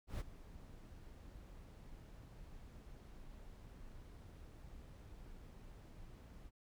brown noise with ADSR envelope, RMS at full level -39 dBFS, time 0.07-6.51 s, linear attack 130 ms, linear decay 24 ms, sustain -16 dB, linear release 42 ms, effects none

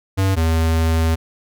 square tone pair in turn, 96.2 / 81.27 Hz, G2 / E2, -32 / -24 cents, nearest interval minor third, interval 292 cents, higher first, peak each -15 dBFS, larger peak neither, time 0.17-0.36 / 0.36-1.16 s, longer second, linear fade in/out 20 ms, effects none

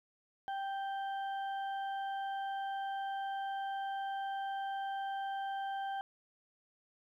harmonic tone, 784 Hz, G5, in tune, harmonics 1 / 2 / 4, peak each -36 / -46 / -53 dBFS, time 0.48-6.01 s, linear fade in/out 0 ms, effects 12-bit

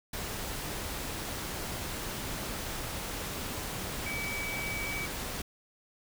sine tone in noise, 2288 Hz, D7, 46 cents flat, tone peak -35 dBFS, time 4.06-5.06 s, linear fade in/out 5 ms, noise pink, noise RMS -37 dBFS, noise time 0.13-5.42 s, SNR -1 dB, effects none

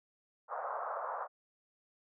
white band-pass noise, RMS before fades -39 dBFS, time 0.48-1.28 s, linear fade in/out 50 ms, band 530 to 1300 Hz, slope 48 dB/octave, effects none

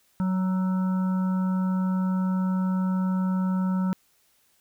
harmonic tone with a mistuned harmonic, 186.4 Hz, F#3, 13 cents sharp, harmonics 1 / 3 / 5 / 7 / 8, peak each -22 / -42 / -38 / -40 / -50 dBFS, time 0.2-3.93 s, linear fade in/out 0 ms, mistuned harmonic 7, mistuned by +21 cents, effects white hiss -65 dBFS RMS until 4.6 s

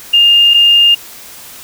sine tone pair in turn, 2817 / 2817 Hz, F7 / F7, +14 / +14 cents, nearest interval unison, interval 0 cents, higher neither, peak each -4 dBFS, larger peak neither, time 0.13-0.54 / 0.54-0.95 s, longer neither, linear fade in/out 10 ms, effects white hiss -33 dBFS RMS until 1.63 s

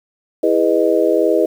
sine chord, E major seventh, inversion none, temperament just, 329.6 / 412 / 494.4 / 618.1 Hz, E4 / G#4 / B4 / D#5, 0 / -14 / +2 / -12 cents, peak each -17 dBFS, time 0.43-1.46 s, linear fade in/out 5 ms, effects 7-bit

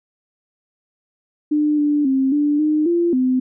sine tone with pitch steps, 299.5 / 294.2 / 266.4 / 293.5 / 305.1 / 343.5 / 256.2 Hz, D4 / D4 / C4 / D4 / D#4 / F4 / C4, +34 / +3 / +31 / -1 / -34 / -29 / -36 cents, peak -14 dBFS, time 1.51-3.4 s, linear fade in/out 10 ms, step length 270 ms, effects none

